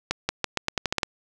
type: accelerating click train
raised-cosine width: 0.2 ms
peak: -6 dBFS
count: 10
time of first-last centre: 0.11-1.032 s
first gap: 180 ms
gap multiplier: 0.85
effects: none